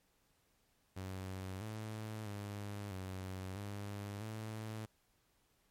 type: tone with pitch steps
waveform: sawtooth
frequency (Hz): 94.5 / 108.6 / 102.2 / 94.1 / 101.6 / 109.3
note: F#2 / A2 / G#2 / F#2 / G#2 / A2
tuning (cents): +37 / -22 / -27 / +30 / -38 / -11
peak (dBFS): -38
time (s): 0.96-4.86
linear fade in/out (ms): 10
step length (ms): 650
effects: pink hiss -75 dBFS RMS until 5.7 s + MP3 64 kbps